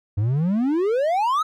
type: exponential sweep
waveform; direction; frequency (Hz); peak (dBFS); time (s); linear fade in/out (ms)
triangle; up; 96.6 to 1318.5; -16; 0.17-1.43; 10
effects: none